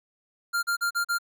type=tone bursts; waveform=square; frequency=1396 Hz; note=F6; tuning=1 cent flat; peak=-24 dBFS; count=5; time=0.53-1.186 s; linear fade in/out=20 ms; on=100 ms; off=39 ms; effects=none